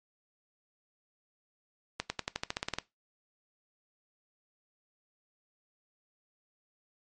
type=accelerating click train; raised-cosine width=0.2 ms; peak=-14 dBFS; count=12; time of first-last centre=2-2.786 s; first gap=100 ms; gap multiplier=0.93; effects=noise-tail reverb RT60 0.2 s tail -19 dB re dry + MP3 48 kbps